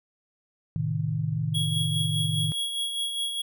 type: chord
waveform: sine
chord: A diminished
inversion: none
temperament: equal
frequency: 110 / 130.81 / 155.56 Hz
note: A2 / C3 / Eb3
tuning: 0 / 0 / 0 cents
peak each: -30 / -32 / -27 dBFS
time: 0.76-2.52 s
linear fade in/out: 0 ms
type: tone with tremolo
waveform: square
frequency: 3322 Hz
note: G#7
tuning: in tune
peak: -26 dBFS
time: 1.54-3.42 s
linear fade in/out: 10 ms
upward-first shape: sine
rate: 4.9 Hz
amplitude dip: 45%
effects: none